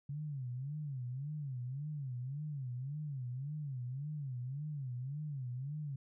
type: tone with vibrato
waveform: sine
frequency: 136.8 Hz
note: C#3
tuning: 23 cents flat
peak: -38 dBFS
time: 0.09-5.96 s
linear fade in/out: 5 ms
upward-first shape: sine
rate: 1.8 Hz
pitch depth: 190 cents each way
effects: none